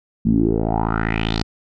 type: tone with low-pass filter sweep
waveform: 10% pulse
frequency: 55 Hz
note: A1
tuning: in tune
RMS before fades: -19 dBFS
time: 0.25-1.43 s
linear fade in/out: 10 ms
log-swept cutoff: 200 to 5000 Hz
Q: 4.9
effects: none